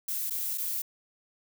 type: noise with dropouts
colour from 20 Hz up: violet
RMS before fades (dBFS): -32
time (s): 0.08-0.82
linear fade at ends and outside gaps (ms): 5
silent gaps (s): 0.298-0.306 / 0.576-0.58
effects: none